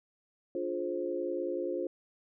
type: chord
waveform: sine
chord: D half-diminished seventh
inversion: none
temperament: just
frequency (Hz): 293.7 / 352.4 / 422.9 / 528.6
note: D4 / F4 / Ab4 / C5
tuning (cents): 0 / +16 / +31 / +18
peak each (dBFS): -40 / -34 / -40 / -36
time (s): 0.55-1.87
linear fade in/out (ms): 2
effects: none